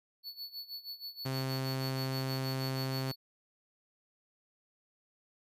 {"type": "tone with tremolo", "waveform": "square", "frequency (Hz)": 4435, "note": "C#8", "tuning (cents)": 0, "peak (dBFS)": -39, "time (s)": [0.23, 3.16], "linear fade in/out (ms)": 50, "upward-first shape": "sine", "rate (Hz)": 6.3, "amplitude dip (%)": 85}
{"type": "tone", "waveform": "sawtooth", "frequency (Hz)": 132.4, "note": "C3", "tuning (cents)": 21, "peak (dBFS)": -29, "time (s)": [1.25, 3.12], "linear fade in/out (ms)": 10}
{"effects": ["resampled to 32000 Hz"]}